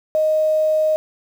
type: tone with quantisation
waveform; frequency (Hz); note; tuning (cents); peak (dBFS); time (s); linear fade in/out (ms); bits
sine; 622; D#5; -1; -14; 0.15-0.96; 0; 7
effects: none